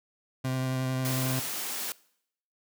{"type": "tone with vibrato", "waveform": "30% pulse", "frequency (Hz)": 130, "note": "C3", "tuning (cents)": -11, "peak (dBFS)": -25, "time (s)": [0.44, 1.4], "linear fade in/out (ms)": 10, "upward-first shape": "sine", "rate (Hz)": 11, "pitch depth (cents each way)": 13}
{"type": "high-pass noise", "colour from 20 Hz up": "white", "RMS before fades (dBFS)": -34, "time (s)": [1.05, 1.92], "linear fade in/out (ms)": 0, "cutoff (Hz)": 210, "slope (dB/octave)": 24}
{"effects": ["noise-tail reverb RT60 0.7 s tail -22 dB re dry"]}